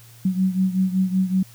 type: beating tone pair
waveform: sine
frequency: 186.2 / 191.5 Hz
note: F#3 / G3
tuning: +11 / -40 cents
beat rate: 5.3 Hz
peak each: -19 / -23 dBFS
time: 0.25-1.43 s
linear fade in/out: 5 ms
effects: added 116 Hz sine -46 dBFS peak until 1.54 s + white hiss -50 dBFS RMS until 1.54 s